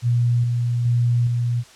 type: tone with tremolo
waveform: sine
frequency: 120 Hz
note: B2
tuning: 49 cents flat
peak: -15 dBFS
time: 0.02-1.64 s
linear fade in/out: 50 ms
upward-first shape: square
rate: 1.2 Hz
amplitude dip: 30%
effects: white hiss -47 dBFS RMS until 1.75 s + low-pass 7000 Hz 12 dB/octave